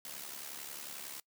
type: noise with amplitude modulation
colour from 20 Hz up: white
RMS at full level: -42 dBFS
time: 0.05-1.2 s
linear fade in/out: 2 ms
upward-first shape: sine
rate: 71 Hz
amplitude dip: 65%
effects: noise-tail reverb RT60 0.1 s tail -23 dB re dry + high-pass 150 Hz 12 dB/octave